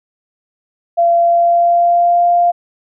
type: tone with pitch glide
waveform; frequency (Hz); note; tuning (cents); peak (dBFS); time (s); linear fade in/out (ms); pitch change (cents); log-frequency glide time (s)
sine; 684 to 697.6; F5 to F5; -36 to -2; -8; 0.97-2.52; 20; +34; 1.15-2.26
effects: none